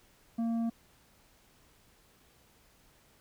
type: tone with tanh clipping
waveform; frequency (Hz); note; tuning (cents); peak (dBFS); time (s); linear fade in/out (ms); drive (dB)
triangle; 230; A#3; -23; -30; 0.38-0.7; 10; 11
effects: pink hiss -64 dBFS RMS until 3.2 s